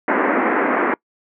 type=band-pass noise; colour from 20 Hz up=pink; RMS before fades=-18 dBFS; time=0.08-0.94 s; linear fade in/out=2 ms; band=230 to 2100 Hz; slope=48 dB/octave; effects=noise-tail reverb RT60 0.1 s tail -25 dB re dry